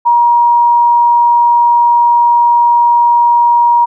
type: tone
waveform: sine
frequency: 950 Hz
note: A#5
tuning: 33 cents sharp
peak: -5 dBFS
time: 0.05-3.86 s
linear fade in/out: 20 ms
effects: none